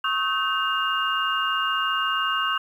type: tone cluster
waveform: sine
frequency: 1100 / 1274 / 1539 / 2823 Hz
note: C#6 / D#6 / G6 / F7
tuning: -14 / +41 / -32 / +18 cents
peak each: -27 dBFS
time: 0.04-2.58 s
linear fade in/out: 5 ms
effects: 9-bit

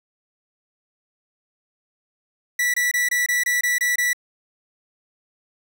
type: tone bursts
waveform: 45% pulse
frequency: 1954 Hz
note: B6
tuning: 19 cents flat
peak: -18 dBFS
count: 9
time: 2.59-4.132 s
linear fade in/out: 5 ms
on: 150 ms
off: 24 ms
effects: none

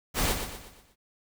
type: noise with echo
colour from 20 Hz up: pink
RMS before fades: -26 dBFS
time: 0.14-0.36 s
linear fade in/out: 50 ms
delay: 120 ms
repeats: 5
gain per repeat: -7 dB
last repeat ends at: 0.96 s
effects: none

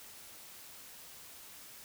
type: silence
effects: white hiss -52 dBFS RMS until 1.84 s

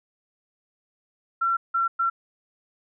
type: tone bursts at uneven times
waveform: sine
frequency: 1358 Hz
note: F6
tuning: 49 cents flat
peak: -20 dBFS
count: 3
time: 1.41-1.57 / 1.74-1.88 / 1.99-2.1 s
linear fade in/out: 10 ms
effects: none

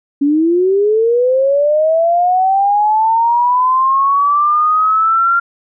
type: linear sweep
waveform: sine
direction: up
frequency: 277.2 to 1390 Hz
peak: -9 dBFS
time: 0.21-5.4 s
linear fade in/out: 10 ms
effects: none

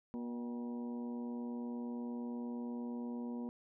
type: harmonic tone with a mistuned harmonic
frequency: 120 Hz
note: B2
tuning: 49 cents flat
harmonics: 2 / 3 / 4 / 5 / 6 / 7 / 8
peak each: -39 / -51 / -51 / -58 / -59 / -62 / -56 dBFS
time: 0.14-3.49 s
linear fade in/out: 0 ms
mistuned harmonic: 6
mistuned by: +74 cents
effects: none

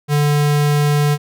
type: tone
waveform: square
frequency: 146.83 Hz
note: D3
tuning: in tune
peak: -13 dBFS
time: 0.08-1.18 s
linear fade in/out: 50 ms
effects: none

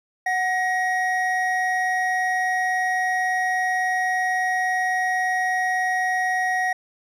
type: tone pair together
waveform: triangle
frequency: 740 / 1891.8 Hz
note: F#5 / A#6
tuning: 0 / +25 cents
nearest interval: octave + major third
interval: 1625 cents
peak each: -21 dBFS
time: 0.26-6.73 s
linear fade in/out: 5 ms
effects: none

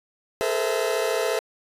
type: tone cluster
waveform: 40% pulse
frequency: 423.7 / 457.8 / 515 / 657 Hz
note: G#4 / A#4 / C5 / E5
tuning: +35 / -31 / -28 / -6 cents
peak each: -27 dBFS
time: 0.41-1.39 s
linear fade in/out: 0 ms
effects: resampled to 32000 Hz

